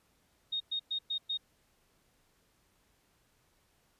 sine tone bursts, 3715 Hz, A#7, 7 cents flat, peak -31 dBFS, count 5, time 0.52-1.375 s, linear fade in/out 10 ms, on 83 ms, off 110 ms, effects pink hiss -71 dBFS RMS until 3.99 s + resampled to 32000 Hz

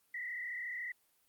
sine tone with frequency modulation, 1956 Hz, B6, 17 cents flat, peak -38 dBFS, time 0.14-0.92 s, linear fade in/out 5 ms, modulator 34 Hz, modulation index 2.2, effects white hiss -73 dBFS RMS until 1.28 s + Opus 32 kbps

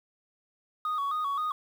sine tone with vibrato, 1178 Hz, D6, 5 cents sharp, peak -25 dBFS, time 0.85-1.52 s, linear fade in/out 2 ms, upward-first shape square, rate 3.8 Hz, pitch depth 87 cents each way, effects tanh soft clip ceiling -26 dBFS + 9-bit

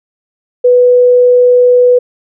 sine tone, 493.9 Hz, B4, in tune, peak -3 dBFS, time 0.64-1.99 s, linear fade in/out 10 ms, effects none

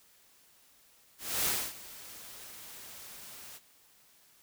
white noise with ADSR envelope, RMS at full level -29 dBFS, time 1.18-3.6 s, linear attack 280 ms, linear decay 270 ms, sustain -19 dB, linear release 43 ms, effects white hiss -63 dBFS RMS until 4.42 s

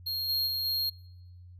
square tone with level steps, 4246 Hz, C8, 25 cents sharp, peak -31 / -27 / -30 / -28 dBFS, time 0.06-0.9 s, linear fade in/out 10 ms, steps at 0.28 / 0.46 / 0.64 s, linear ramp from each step 20 ms, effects noise-tail reverb RT60 1.0 s tail -26 dB re dry + added 89 Hz sine -47 dBFS peak until 1.59 s

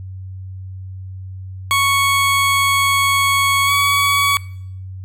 20% pulse tone with pitch glide, 1109 to 1129 Hz, C#6 to C#6, 0 to +31 cents, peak -8 dBFS, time 1.71-4.37 s, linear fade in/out 0 ms, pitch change +31 cents, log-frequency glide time 3.66-3.71 s, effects noise-tail reverb RT60 0.7 s tail -22 dB re dry + added 94 Hz sine -28 dBFS peak until 5.04 s

